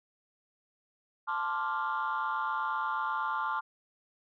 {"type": "chord", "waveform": "sine", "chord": "D minor seventh", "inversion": "second", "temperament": "equal", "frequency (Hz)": [880, 1046.5, 1174.7, 1396.9], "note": ["A5", "C6", "D6", "F6"], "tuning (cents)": [0, 0, 0, 0], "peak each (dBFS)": -34, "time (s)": [1.27, 3.61], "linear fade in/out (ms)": 20, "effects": ["tanh soft clip ceiling -24 dBFS"]}